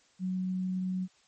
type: tone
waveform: sine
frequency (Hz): 185.2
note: F#3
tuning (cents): +2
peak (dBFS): -29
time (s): 0.19-1.08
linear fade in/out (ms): 50
effects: white hiss -65 dBFS RMS until 1.27 s + MP3 32 kbps